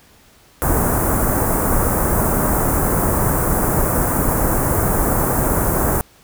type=band-stop noise; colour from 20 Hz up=pink; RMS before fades=-17 dBFS; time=0.62-6.01 s; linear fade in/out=0 ms; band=1400 to 9100 Hz; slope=24 dB/octave; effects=pink hiss -50 dBFS RMS until 6.23 s